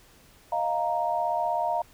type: chord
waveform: sine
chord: Eb suspended second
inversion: none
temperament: equal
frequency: 622.3 / 698.5 / 932.3 Hz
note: Eb5 / F5 / Bb5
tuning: 0 / 0 / 0 cents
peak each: -31 / -27 / -28 dBFS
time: 0.52-1.82 s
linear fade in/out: 5 ms
effects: pink hiss -56 dBFS RMS until 1.93 s